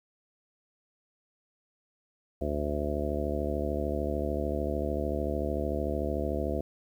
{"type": "harmonic tone", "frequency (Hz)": 73.42, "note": "D2", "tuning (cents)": 0, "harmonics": [1, 2, 3, 4, 5, 6, 7, 8, 9], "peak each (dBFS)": [-33, -42, -37, -37, -36, -41, -36, -42, -36], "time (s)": [2.41, 6.61], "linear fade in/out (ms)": 5, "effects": ["10-bit"]}